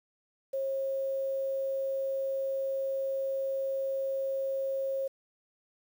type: tone with quantisation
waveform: sine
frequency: 540 Hz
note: C#5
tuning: 45 cents flat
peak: -29 dBFS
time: 0.53-5.08 s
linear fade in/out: 10 ms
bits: 9
effects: none